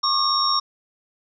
sine tone cluster, 1094 / 1191 / 3782 / 5520 Hz, C#6 / D6 / A#7 / F8, -23 / +24 / +24 / -21 cents, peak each -23 / -24 / -28 / -21 dBFS, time 0.03-0.6 s, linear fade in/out 10 ms, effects none

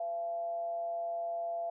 sine tone with frequency modulation, 680 Hz, F5, 46 cents flat, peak -33 dBFS, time 0-1.7 s, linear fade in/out 5 ms, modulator 174 Hz, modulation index 0.22, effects none

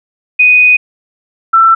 sine tone pair in turn, 2489 / 1337.3 Hz, D#7 / E6, 0 / +24 cents, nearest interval major seventh, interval 1076 cents, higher first, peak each -3 dBFS, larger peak neither, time 0.39-0.77 / 1.53-1.75 s, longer first, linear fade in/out 10 ms, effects none

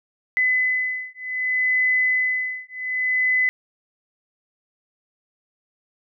sine beating tone pair, 2014 / 2014.65 Hz, B6 / B6, +33 / +34 cents, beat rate 0.65 Hz, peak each -22 dBFS, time 0.37-3.49 s, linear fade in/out 0 ms, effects none

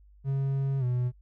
triangle tone with pitch glide, 136.6 to 123.82 Hz, C#3 to B2, -25 to +5 cents, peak -23 dBFS, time 0.24-1.12 s, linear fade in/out 50 ms, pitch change -170 cents, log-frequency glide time 0.79-0.84 s, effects noise-tail reverb RT60 0.1 s tail -23 dB re dry + added 50 Hz sine -53 dBFS peak until 1.21 s

